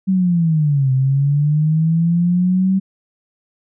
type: linear two-way sweep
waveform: sine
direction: down then up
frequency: 192.9 to 129.9 to 192.9 Hz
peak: -12 dBFS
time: 0.07-2.8 s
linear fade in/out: 20 ms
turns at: 0.92 s
effects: none